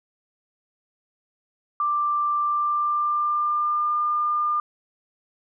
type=tone with pitch glide; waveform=sine; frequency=1180 to 1203.4 Hz; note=D6 to D6; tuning=+8 to +42 cents; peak=-20 dBFS; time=1.8-4.6 s; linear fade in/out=2 ms; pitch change=+34 cents; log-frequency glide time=2.4-3.95 s; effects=none